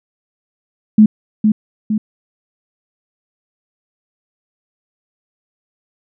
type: tone with echo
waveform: sine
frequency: 214.4 Hz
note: A3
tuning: 45 cents flat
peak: -3 dBFS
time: 0.98-1.06 s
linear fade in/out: 5 ms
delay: 460 ms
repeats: 2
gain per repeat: -5 dB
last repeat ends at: 1.98 s
effects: none